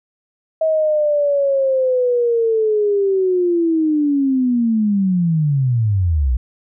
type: linear sweep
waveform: sine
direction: down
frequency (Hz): 642 to 56.9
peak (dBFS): -13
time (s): 0.61-6.37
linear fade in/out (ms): 5
effects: none